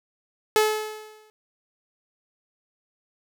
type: tone with exponential decay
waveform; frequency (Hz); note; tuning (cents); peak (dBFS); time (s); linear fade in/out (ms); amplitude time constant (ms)
sawtooth; 430; A4; -40; -11; 0.56-1.3; 0; 160
effects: none